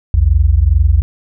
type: tone pair together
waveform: sine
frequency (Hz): 60.06 / 82.41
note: B1 / E2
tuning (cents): -48 / 0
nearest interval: perfect fourth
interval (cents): 548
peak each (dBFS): -10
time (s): 0.14-1.02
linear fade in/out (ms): 0
effects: none